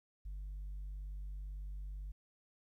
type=tone; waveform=sine; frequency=49 Hz; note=G1; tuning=in tune; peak=-39 dBFS; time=0.25-2.12 s; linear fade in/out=10 ms; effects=tanh soft clip ceiling -40 dBFS + 13-bit